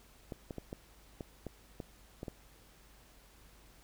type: clicks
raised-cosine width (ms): 2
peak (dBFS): -27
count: 9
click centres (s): 0.322 / 0.508 / 0.583 / 0.729 / 1.208 / 1.467 / 1.802 / 2.231 / 2.282
effects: added 50 Hz sine -62 dBFS peak until 3.83 s + pink hiss -62 dBFS RMS until 3.83 s